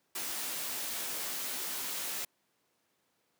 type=noise with comb filter; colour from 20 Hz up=white; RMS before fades=-37 dBFS; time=0.15-2.25 s; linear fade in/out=5 ms; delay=16 ms; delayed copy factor=+0.55; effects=pink hiss -75 dBFS RMS until 3.39 s + high-pass 200 Hz 12 dB/octave